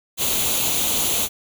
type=noise with comb filter; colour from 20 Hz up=white; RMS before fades=-21 dBFS; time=0.17-1.29 s; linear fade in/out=50 ms; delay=0.29 ms; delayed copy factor=+0.65; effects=none